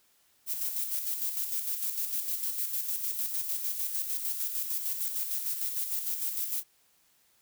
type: noise with tremolo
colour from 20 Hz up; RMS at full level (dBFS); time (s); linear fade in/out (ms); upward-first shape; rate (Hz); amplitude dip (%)
violet; -31; 0.46-6.64; 50; square; 6.6; 45
effects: white hiss -67 dBFS RMS until 7.41 s